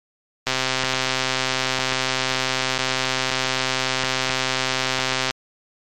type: click train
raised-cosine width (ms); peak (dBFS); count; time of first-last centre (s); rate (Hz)
0.2; -3; 630; 0.47-5.308; 130
effects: MP3 96 kbps